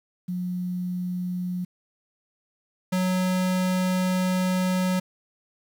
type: tone pair in turn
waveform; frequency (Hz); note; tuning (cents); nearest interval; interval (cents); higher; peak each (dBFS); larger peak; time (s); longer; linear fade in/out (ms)
sine / square; 180 / 184.31; F#3 / F#3; -47 / -6; unison; 41; second; -26 / -22; second; 0.28-1.65 / 2.92-5; second; 10
effects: 9-bit